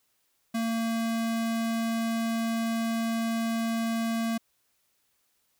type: tone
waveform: square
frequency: 227.7 Hz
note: A#3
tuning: 40 cents flat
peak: -27 dBFS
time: 0.54-4.38 s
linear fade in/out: 10 ms
effects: white hiss -72 dBFS RMS until 5.59 s